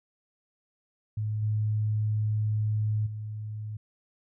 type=tone with level steps; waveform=sine; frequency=107.1 Hz; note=A2; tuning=46 cents flat; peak=-27 / -24 / -33 dBFS; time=1.17-3.77 s; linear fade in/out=5 ms; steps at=1.42 / 3.06 s; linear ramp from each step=10 ms; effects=none